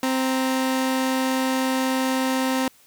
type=tone pair together; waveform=sawtooth; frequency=261.2 / 932.3 Hz; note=C4 / A#5; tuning=-3 / 0 cents; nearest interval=octave + minor seventh; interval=2203 cents; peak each=-17 / -26 dBFS; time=0.03-2.68 s; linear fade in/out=2 ms; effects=white hiss -55 dBFS RMS until 2.86 s